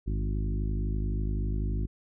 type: harmonic tone with a mistuned harmonic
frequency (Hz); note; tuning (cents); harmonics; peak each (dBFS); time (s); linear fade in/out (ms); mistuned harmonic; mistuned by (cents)
51.91; G#1; 0; 1 / 2 / 3 / 4 / 5 / 6 / 7; -28 / -34 / -38 / -40 / -42 / -44 / -45; 0.06-1.87; 20; 2; -56
effects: none